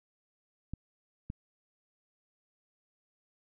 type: clicks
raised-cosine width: 5 ms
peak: -25 dBFS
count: 2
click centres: 0.736 / 1.301 s
effects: none